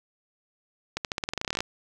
accelerating click train, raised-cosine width 0.2 ms, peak -11 dBFS, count 17, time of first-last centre 0.97-1.605 s, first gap 78 ms, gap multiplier 0.9, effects none

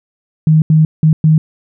sine tone bursts at uneven times, 156.7 Hz, D#3, 13 cents sharp, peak -5 dBFS, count 4, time 0.47-0.62 / 0.7-0.85 / 1.03-1.13 / 1.24-1.38 s, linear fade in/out 2 ms, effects none

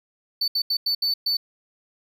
triangle tone bursts at uneven times, 4508 Hz, C#8, 28 cents sharp, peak -19 dBFS, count 6, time 0.41-0.48 / 0.55-0.62 / 0.7-0.77 / 0.86-0.95 / 1.02-1.14 / 1.26-1.37 s, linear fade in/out 5 ms, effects none

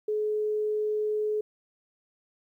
sine tone, 425.4 Hz, G#4, 42 cents sharp, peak -25 dBFS, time 0.08-1.41 s, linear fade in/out 5 ms, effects 11-bit

